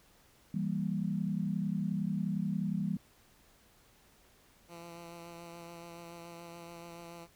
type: chord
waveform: sine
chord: E diminished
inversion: none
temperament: equal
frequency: 164.81 / 196 / 233.1 Hz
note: E3 / G3 / Bb3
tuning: 0 / 0 / 0 cents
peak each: -35 / -33 / -39 dBFS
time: 0.54-2.97 s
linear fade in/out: 5 ms
type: tone with vibrato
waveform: 10% pulse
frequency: 170 Hz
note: F3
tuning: 46 cents flat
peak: -38 dBFS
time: 4.68-7.28 s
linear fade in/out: 50 ms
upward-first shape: sine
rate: 7 Hz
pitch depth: 17 cents each way
effects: pink hiss -64 dBFS RMS until 7.35 s